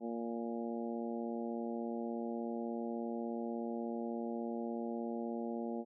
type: harmonic tone with a mistuned harmonic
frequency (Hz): 116.54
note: A#2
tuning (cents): 0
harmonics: 2 / 3 / 4 / 5 / 6 / 7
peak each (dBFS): -39 / -43 / -45 / -47 / -49 / -50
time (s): 0-5.85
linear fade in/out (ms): 50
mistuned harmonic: 7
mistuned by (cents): +19
effects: none

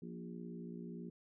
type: harmonic tone with a mistuned harmonic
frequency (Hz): 58.27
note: A#1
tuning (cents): 0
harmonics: 3 / 4 / 5 / 6 / 7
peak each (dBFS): -47 / -49 / -58 / -53 / -55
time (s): 0.02-1.1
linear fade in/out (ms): 5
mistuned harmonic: 4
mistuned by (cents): +20
effects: none

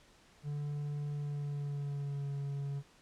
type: tone with pitch glide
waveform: triangle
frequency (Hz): 146.1 to 140.47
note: D3 to C#3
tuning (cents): -9 to +23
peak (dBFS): -33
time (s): 0.43-2.83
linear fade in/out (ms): 50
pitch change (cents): -68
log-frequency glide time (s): 1.12-2.31
effects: pink hiss -63 dBFS RMS until 3.01 s + low-pass 8000 Hz 12 dB/octave

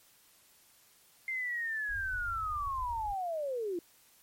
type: linear sweep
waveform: sine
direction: down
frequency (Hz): 2102 to 330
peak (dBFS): -32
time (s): 1.28-3.79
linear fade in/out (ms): 2
type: low-pass noise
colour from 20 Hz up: pink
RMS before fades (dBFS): -44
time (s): 1.89-3.14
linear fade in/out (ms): 10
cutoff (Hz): 100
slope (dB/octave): 96
effects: white hiss -63 dBFS RMS until 4.22 s + MP3 64 kbps

